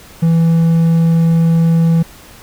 triangle tone, 165.3 Hz, E3, 5 cents sharp, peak -6 dBFS, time 0.22-2.03 s, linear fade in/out 10 ms, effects pink hiss -39 dBFS RMS until 2.42 s

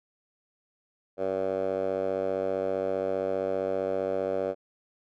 10% pulse tone with band-pass filter, 95.2 Hz, F#2, 50 cents sharp, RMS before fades -29 dBFS, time 1.17-4.55 s, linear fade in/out 50 ms, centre 560 Hz, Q 3.2, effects none

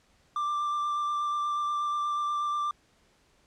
triangle tone with vibrato, 1181 Hz, D6, 9 cents sharp, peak -25 dBFS, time 0.36-2.71 s, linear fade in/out 2 ms, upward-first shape sine, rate 8.3 Hz, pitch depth 12 cents each way, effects pink hiss -65 dBFS RMS until 3.46 s + low-pass 8000 Hz 12 dB/octave

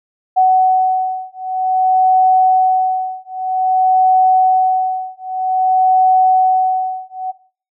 sine beating tone pair, 748 / 748.52 Hz, F#5 / F#5, +19 / +20 cents, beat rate 0.52 Hz, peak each -13 dBFS, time 0.36-7.32 s, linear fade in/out 20 ms, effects noise-tail reverb RT60 0.4 s tail -17 dB re dry

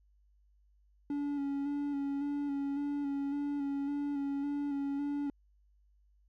triangle tone with vibrato, 283.4 Hz, C#4, 38 cents sharp, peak -30 dBFS, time 1.1-5.3 s, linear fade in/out 2 ms, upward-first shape square, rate 1.8 Hz, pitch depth 23 cents each way, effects added 50 Hz sine -64 dBFS peak until 6.28 s

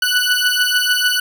20% pulse beating tone pair, 1480 / 1486.7 Hz, F#6 / F#6, 0 / +8 cents, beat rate 6.7 Hz, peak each -12 dBFS, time 0.02-1.2 s, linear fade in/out 5 ms, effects none

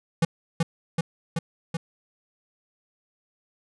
square tone with echo, 165.7 Hz, E3, 9 cents sharp, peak -18 dBFS, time 0.22-0.25 s, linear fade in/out 5 ms, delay 380 ms, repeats 4, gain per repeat -2 dB, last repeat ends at 1.77 s, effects resampled to 24000 Hz

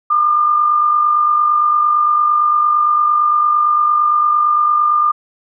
sine tone with amplitude modulation, 1204 Hz, D6, 43 cents sharp, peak -8 dBFS, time 0.1-5.12 s, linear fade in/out 10 ms, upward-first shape sine, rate 48.8 Hz, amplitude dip 45%, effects none

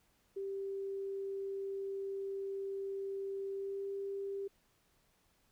sine tone with pitch glide, 391.8 to 395.2 Hz, G4 to G4, -1 to +14 cents, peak -37 dBFS, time 0.36-4.48 s, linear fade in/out 10 ms, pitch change +15 cents, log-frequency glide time 3.53-3.87 s, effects pink hiss -73 dBFS RMS until 5.51 s

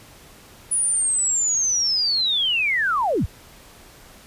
sine linear sweep, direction down, 9900 to 31.3 Hz, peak -18 dBFS, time 0.71-3.26 s, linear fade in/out 10 ms, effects pink hiss -47 dBFS RMS until 4.26 s + resampled to 32000 Hz

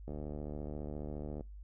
click train, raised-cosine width 2 ms, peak -29 dBFS, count 100, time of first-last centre 0.08-1.409 s, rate 74.5 Hz, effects noise-tail reverb RT60 0.2 s tail -23 dB re dry + added 50 Hz sine -46 dBFS peak until 1.63 s

